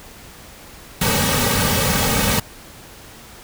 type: noise with comb filter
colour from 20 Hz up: pink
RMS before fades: -18 dBFS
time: 1.01-2.4 s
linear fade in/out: 5 ms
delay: 2.9 ms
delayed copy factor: -0.95
effects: pink hiss -41 dBFS RMS until 3.43 s